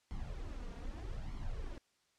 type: noise with flanger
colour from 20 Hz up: brown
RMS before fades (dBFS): -42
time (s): 0.11-1.78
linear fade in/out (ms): 0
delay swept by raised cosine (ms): 0.92 to 4.32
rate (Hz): 0.81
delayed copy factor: +0.65
effects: white hiss -75 dBFS RMS until 2.18 s + low-pass 7000 Hz 12 dB/octave